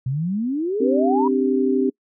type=exponential sweep; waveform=sine; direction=up; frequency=123.47 to 997 Hz; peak=-20 dBFS; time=0.06-1.28 s; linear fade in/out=5 ms
type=chord; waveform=sine; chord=C suspended second; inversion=none; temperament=equal; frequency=261.6 / 293.7 / 392 Hz; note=C4 / D4 / G4; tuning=0 / 0 / 0 cents; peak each=-19 / -24 / -20 dBFS; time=0.8-1.9 s; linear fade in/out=10 ms
effects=noise-tail reverb RT60 0.1 s tail -26 dB re dry